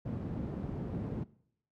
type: low-pass noise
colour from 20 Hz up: white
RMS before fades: -37 dBFS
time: 0.05-1.24 s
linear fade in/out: 10 ms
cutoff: 220 Hz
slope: 12 dB/octave
effects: noise-tail reverb RT60 0.7 s tail -21 dB re dry + high-pass 60 Hz 12 dB/octave